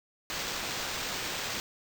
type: noise with sample-and-hold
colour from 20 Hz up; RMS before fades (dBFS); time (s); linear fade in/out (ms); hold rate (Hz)
white; -35; 0.3-1.6; 0; 11025
effects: none